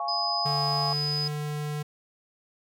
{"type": "chord", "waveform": "sine", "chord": "Db major", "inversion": "first", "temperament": "just", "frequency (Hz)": [693, 831.5, 1108.7], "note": ["F5", "Ab5", "Db6"], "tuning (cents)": [-14, 2, 0], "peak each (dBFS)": -32, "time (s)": [0, 0.93], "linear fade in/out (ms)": 2}
{"type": "tone", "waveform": "sine", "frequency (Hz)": 4998, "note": "D#8", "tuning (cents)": 7, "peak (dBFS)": -27, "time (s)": [0.08, 1.28], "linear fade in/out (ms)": 5}
{"type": "tone with pitch glide", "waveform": "square", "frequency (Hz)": [145.9, 148.97], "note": ["D3", "D3"], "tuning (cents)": [-11, 25], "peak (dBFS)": -30, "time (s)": [0.45, 1.83], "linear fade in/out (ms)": 10, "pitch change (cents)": 36, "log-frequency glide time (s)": [0.58, 1.25]}
{"effects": []}